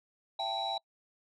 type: tone cluster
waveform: sine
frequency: 668 / 784 / 884 / 3914 Hz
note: E5 / G5 / A5 / B7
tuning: +23 / 0 / +8 / -16 cents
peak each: -38 / -34 / -38 / -35 dBFS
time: 0.39-0.78 s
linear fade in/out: 5 ms
effects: noise-tail reverb RT60 0.1 s tail -25 dB re dry + tanh soft clip ceiling -26 dBFS